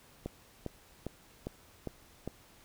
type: click train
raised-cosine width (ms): 2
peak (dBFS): -23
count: 6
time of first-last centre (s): 0.26-2.276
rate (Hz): 2.48
effects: pink hiss -60 dBFS RMS until 2.64 s